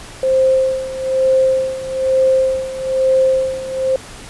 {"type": "tone with tremolo", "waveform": "sine", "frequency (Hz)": 525, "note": "C5", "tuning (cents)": 6, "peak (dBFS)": -9, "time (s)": [0.23, 3.96], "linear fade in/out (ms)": 2, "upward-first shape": "sine", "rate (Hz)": 1.1, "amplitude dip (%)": 80, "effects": ["pink hiss -35 dBFS RMS until 4.29 s", "resampled to 24000 Hz"]}